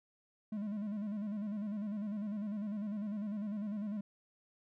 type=tone with vibrato; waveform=triangle; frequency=207.7 Hz; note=G#3; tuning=in tune; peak=-34 dBFS; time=0.52-4.01 s; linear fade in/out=5 ms; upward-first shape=square; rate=10 Hz; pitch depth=66 cents each way; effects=none